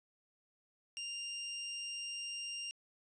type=tone; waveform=25% pulse; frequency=2794 Hz; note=F7; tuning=in tune; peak=-36 dBFS; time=0.97-2.71 s; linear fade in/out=0 ms; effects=resampled to 22050 Hz